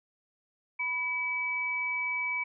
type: tone pair together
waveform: sine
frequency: 987.8 / 2288 Hz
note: B5 / D7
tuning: 0 / -46 cents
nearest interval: octave + minor third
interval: 1454 cents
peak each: -38 / -29 dBFS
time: 0.79-2.44 s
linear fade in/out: 10 ms
effects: none